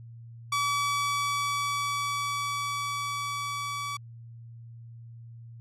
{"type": "tone with level ramp", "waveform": "sawtooth", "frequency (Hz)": 1145, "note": "D6", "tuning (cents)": -44, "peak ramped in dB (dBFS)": [-21, -28], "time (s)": [0.52, 3.97], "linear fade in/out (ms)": 5, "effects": ["added 116 Hz sine -43 dBFS peak until 5.6 s", "low-pass 10000 Hz 12 dB/octave"]}